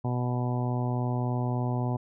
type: harmonic tone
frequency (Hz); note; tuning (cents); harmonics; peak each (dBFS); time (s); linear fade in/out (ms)
123.47; B2; 0; 1 / 2 / 3 / 4 / 5 / 6 / 7 / 8; -27 / -33 / -38 / -43 / -40 / -39 / -40 / -42; 0.04-1.97; 10
effects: none